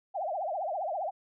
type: tone with vibrato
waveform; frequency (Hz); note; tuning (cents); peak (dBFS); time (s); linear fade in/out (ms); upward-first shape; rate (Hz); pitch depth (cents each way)
sine; 698.5; F5; 0; -30; 0.14-1.11; 20; triangle; 15; 290
effects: none